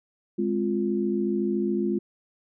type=chord; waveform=sine; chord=F minor; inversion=first; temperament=equal; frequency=207.7 / 261.6 / 349.2 Hz; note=Ab3 / C4 / F4; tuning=0 / 0 / 0 cents; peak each=-26 / -31 / -26 dBFS; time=0.38-1.99 s; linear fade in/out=10 ms; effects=none